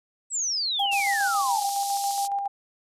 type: exponential sweep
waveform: sine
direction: down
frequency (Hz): 8030 to 733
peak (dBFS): -24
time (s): 0.3-1.67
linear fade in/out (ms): 50
type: noise with exponential decay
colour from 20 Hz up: violet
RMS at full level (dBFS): -40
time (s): 0.79-0.94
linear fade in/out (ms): 2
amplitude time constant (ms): 31
type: tone with tremolo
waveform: sine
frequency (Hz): 799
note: G5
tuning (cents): +33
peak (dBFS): -23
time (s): 0.79-2.48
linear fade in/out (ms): 10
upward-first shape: square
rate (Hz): 7.2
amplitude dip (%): 35
type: band-pass noise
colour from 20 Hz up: pink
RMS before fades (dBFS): -34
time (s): 0.91-2.28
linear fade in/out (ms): 20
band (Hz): 4300 to 12000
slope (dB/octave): 24
effects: resampled to 32000 Hz